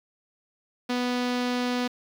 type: tone with low-pass filter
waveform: sawtooth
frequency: 246.9 Hz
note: B3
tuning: in tune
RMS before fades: -27 dBFS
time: 0.89-1.88 s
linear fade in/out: 10 ms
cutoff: 4500 Hz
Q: 1.5
effects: 8-bit